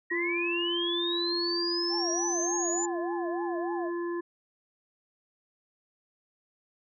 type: linear sweep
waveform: sine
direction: up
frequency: 1867 to 7100 Hz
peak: -29 dBFS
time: 0.1-2.86 s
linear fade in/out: 10 ms
type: harmonic tone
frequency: 344.7 Hz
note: F4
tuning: 23 cents flat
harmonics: 1 / 3 / 5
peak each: -30 / -40 / -44 dBFS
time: 0.11-4.21 s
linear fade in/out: 10 ms
type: tone with vibrato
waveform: sine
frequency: 740 Hz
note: F#5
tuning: in tune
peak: -35 dBFS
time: 1.89-3.91 s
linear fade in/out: 50 ms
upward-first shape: triangle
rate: 3.4 Hz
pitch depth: 280 cents each way
effects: none